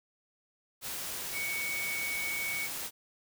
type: tone in noise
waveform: sine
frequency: 2237 Hz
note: C#7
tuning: 15 cents sharp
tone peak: -33 dBFS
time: 1.32-2.69 s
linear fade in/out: 50 ms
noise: white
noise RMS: -38 dBFS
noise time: 0.81-2.91 s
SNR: +2 dB
effects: none